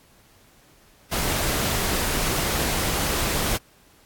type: noise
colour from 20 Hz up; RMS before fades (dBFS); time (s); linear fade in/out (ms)
pink; -24; 1.11-3.58; 20
effects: pink hiss -56 dBFS RMS until 4.05 s + AAC 64 kbps